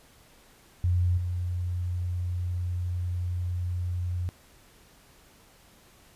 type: tone with level steps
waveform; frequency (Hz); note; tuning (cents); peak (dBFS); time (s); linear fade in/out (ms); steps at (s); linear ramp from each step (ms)
sine; 88.9; F2; +31; -21 / -27; 0.84-4.29; 0; 1.17; 10
effects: pink hiss -57 dBFS RMS until 6.15 s + resampled to 32000 Hz